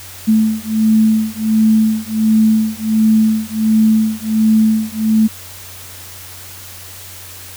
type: beating tone pair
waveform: sine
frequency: 218.2 / 219.6 Hz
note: A3 / A3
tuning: -14 / -3 cents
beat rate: 1.4 Hz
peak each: -13 dBFS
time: 0.27-5.28 s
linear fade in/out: 20 ms
effects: added 92 Hz sine -39 dBFS peak until 7.56 s + white hiss -34 dBFS RMS until 7.56 s